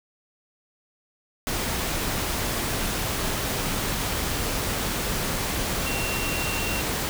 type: tone in noise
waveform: sine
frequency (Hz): 2740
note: F7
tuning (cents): -34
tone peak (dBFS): -31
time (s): 5.86-6.81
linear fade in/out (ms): 0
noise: pink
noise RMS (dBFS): -27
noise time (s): 1.47-7.09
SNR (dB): -7
effects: none